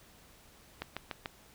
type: click train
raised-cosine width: 0.3 ms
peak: -20 dBFS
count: 4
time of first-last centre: 0.82-1.259 s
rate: 6.84 Hz
effects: pink hiss -59 dBFS RMS until 1.54 s